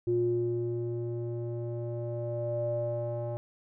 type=tone with low-pass filter sweep; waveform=square; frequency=118.2 Hz; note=A#2; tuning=24 cents sharp; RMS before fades=-32 dBFS; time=0.07-3.37 s; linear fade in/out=0 ms; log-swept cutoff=350 to 680 Hz; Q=9.3; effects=none